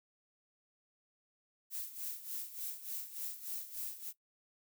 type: noise with tremolo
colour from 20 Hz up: violet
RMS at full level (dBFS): -40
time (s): 1.7-4.13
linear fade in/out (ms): 50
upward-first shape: sine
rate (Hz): 3.4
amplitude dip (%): 75
effects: noise-tail reverb RT60 0.1 s tail -17 dB re dry